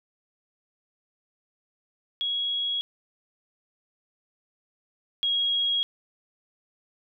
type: tone pair in turn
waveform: sine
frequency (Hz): 3322 / 3295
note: G#7 / G#7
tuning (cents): 0 / -14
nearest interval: unison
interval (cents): 14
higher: first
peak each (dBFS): -25 / -22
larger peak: second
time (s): 2.21-2.81 / 5.23-5.83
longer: neither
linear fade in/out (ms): 0
effects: none